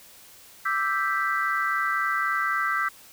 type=chord; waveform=sine; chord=E minor seventh; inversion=third; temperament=equal; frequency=1174.7 / 1318.5 / 1568 / 1975.5 Hz; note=D6 / E6 / G6 / B6; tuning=0 / 0 / 0 / 0 cents; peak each=-29 / -27 / -27 / -29 dBFS; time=0.65-2.89 s; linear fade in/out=10 ms; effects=tanh soft clip ceiling -12 dBFS + white hiss -50 dBFS RMS until 3.12 s